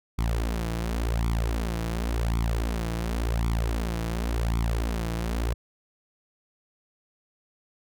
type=tone with flanger; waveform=sawtooth; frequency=56.8 Hz; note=A#1; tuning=44 cents flat; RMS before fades=-27 dBFS; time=0.18-5.54 s; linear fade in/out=10 ms; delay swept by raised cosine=0.87 to 6.17 ms; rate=0.91 Hz; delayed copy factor=+0.85; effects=none